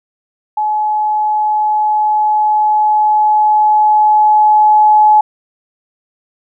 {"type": "tone with level ramp", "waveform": "sine", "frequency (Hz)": 851, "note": "G#5", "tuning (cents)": 42, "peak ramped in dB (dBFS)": [-12, -4], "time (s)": [0.57, 5.21], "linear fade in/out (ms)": 5, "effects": []}